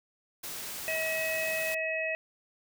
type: noise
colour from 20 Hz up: white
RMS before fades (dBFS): -39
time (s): 0.43-1.75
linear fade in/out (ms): 10
type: harmonic tone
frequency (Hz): 640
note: D#5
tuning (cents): +49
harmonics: 1 / 3 / 4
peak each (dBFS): -33 / -35 / -33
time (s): 0.88-2.15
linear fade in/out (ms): 0
effects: none